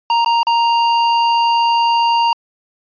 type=tone with dropouts; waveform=square; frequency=932.3 Hz; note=A#5; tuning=in tune; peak=-12 dBFS; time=0.1-2.33 s; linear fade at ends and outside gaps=2 ms; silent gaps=0.247-0.26 / 0.431-0.469 s; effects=resampled to 11025 Hz